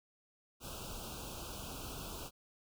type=band-stop noise; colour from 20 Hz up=pink; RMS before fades=-45 dBFS; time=0.6-2.31 s; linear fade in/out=50 ms; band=1500 to 2500 Hz; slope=96 dB/octave; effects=none